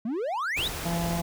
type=exponential sweep; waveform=triangle; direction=up; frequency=207.7 to 3999 Hz; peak=-25 dBFS; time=0.05-0.68 s; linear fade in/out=5 ms
type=noise; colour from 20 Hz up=pink; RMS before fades=-34 dBFS; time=0.56-1.22 s; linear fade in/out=20 ms
type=harmonic tone; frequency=169.9 Hz; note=F3; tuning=47 cents flat; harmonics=1 / 2 / 3 / 4 / 5 / 6; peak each=-28 / -39 / -42 / -34 / -38 / -44 dBFS; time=0.85-1.22 s; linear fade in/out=10 ms
effects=none